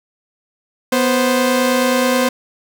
sawtooth tone pair together, 246.9 / 523.2 Hz, B3 / C5, 0 / 0 cents, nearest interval octave + minor second, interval 1300 cents, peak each -12 dBFS, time 0.92-2.29 s, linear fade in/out 5 ms, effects none

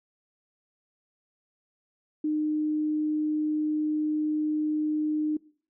sine tone, 305.2 Hz, D#4, 33 cents flat, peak -24 dBFS, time 2.24-5.37 s, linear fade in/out 5 ms, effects noise-tail reverb RT60 0.5 s tail -22 dB re dry

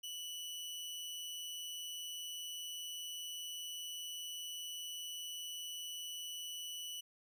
sawtooth tone with amplitude modulation, 2960 Hz, F#7, in tune, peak -38 dBFS, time 0.03-7.01 s, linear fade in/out 10 ms, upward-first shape sine, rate 165 Hz, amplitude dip 35%, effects none

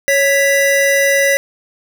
square tone pair together, 554.4 / 1975.5 Hz, C#5 / B6, 0 / 0 cents, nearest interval octave + minor seventh, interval 2200 cents, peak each -14 dBFS, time 0.08-1.37 s, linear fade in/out 0 ms, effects none

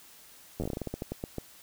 slowing click train, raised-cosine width 2 ms, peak -20 dBFS, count 16, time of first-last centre 0.6-1.383 s, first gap 10 ms, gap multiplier 1.21, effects white hiss -54 dBFS RMS until 1.62 s

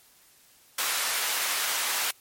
pink high-pass noise, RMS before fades -28 dBFS, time 0.78-2.11 s, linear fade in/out 5 ms, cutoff 1100 Hz, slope 12 dB/octave, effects white hiss -58 dBFS RMS until 2.2 s + MP3 64 kbps

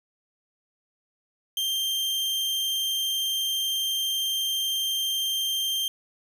40% pulse tone, 3163 Hz, G7, 15 cents sharp, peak -24 dBFS, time 1.57-5.88 s, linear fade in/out 2 ms, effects none

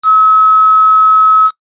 sine tone with quantisation, 1286 Hz, E6, 43 cents flat, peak -4 dBFS, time 0.03-1.51 s, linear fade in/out 50 ms, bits 4, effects noise-tail reverb RT60 0.1 s tail -20 dB re dry + resampled to 8000 Hz

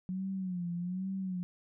sine tone with vibrato, 182.3 Hz, F#3, 25 cents flat, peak -33 dBFS, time 0.09-1.43 s, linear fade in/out 0 ms, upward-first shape sine, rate 1.2 Hz, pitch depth 95 cents each way, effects none

